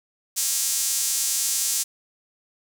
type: tone with high-pass filter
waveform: sawtooth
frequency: 270.8 Hz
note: C#4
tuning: 40 cents flat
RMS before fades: -24 dBFS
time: 0.36-1.84 s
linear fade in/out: 20 ms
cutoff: 7000 Hz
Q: 1.5
effects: none